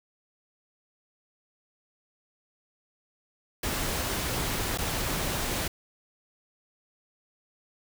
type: noise with dropouts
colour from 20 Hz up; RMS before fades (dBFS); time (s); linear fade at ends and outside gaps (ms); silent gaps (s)
pink; -30; 3.63-5.68; 5; 4.776-4.784
effects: none